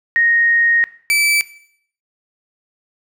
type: tone pair in turn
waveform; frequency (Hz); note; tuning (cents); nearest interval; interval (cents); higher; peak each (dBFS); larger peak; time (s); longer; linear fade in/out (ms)
sine / 40% pulse; 1864.7 / 2314; A#6 / D7; 0 / -26; major third; 374; second; -11; neither; 0.16-0.84 / 1.1-1.41; first; 0
effects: noise-tail reverb RT60 0.6 s tail -17 dB re dry